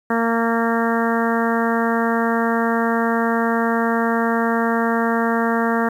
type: harmonic tone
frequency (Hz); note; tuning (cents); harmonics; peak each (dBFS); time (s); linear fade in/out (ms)
230; A#3; -23; 1 / 2 / 3 / 4 / 5 / 6 / 7 / 8; -20 / -23 / -25 / -26 / -27 / -28 / -28 / -29; 0.1-5.89; 5
effects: 8-bit